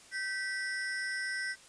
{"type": "ring-modulated tone", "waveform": "square", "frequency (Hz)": 1754, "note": "A6", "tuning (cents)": -6, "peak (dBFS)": -31, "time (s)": [0.11, 1.56], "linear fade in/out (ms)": 50, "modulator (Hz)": 206, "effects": ["white hiss -56 dBFS RMS until 1.68 s", "resampled to 22050 Hz"]}